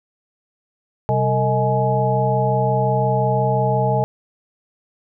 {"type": "tone cluster", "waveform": "sine", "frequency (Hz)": [128.7, 194.4, 449.4, 629, 841], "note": ["C3", "G3", "A4", "D#5", "G#5"], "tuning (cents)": [-28, -14, 37, 19, 22], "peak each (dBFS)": [-19, -27, -23, -22, -21], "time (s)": [1.09, 4.04], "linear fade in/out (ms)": 0, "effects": []}